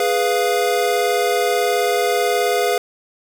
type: chord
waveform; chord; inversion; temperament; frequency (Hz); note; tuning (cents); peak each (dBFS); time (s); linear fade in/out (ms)
square; F diminished; first; equal; 415.3 / 493.9 / 698.5; Ab4 / Cb5 / F5; 0 / 0 / 0; -21; 0-2.78; 2
effects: none